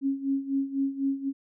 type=tone with tremolo; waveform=sine; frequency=273.5 Hz; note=C#4; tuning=23 cents flat; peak=-22 dBFS; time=0.01-1.33 s; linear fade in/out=50 ms; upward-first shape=sine; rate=4 Hz; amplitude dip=80%; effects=none